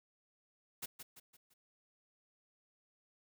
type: noise with echo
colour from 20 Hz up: white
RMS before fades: -42 dBFS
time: 0.82-0.86 s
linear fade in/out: 10 ms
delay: 170 ms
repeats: 4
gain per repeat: -7 dB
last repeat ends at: 1.54 s
effects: none